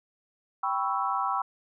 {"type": "chord", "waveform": "sine", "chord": "C# half-diminished seventh", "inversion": "second", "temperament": "equal", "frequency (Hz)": [784, 987.8, 1108.7, 1318.5], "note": ["G5", "B5", "C#6", "E6"], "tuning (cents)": [0, 0, 0, 0], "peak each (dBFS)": -31, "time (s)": [0.63, 1.42], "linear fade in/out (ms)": 5, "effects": []}